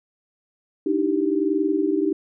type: tone cluster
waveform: sine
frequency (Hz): 299 / 320.3 / 390.2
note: D4 / E4 / G4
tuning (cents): +31 / -50 / -8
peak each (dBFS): -23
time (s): 0.86-2.13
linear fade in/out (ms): 5
effects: none